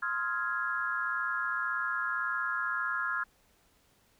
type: chord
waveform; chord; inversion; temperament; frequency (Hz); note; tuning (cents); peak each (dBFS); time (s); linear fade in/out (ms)
sine; F minor seventh; second; equal with one note detuned; 1046.5 / 1275.1 / 1396.9 / 1661.2; C6 / Eb6 / F6 / Ab6; 0 / +42 / 0 / 0; -38 / -38 / -33 / -34; 0.02-3.24; 10
effects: pink hiss -67 dBFS RMS until 4.19 s